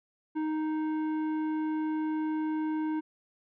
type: tone with tanh clipping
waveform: triangle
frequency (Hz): 311.1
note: D#4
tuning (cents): 0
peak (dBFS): -30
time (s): 0.35-3.01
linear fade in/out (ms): 20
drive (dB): 15
effects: none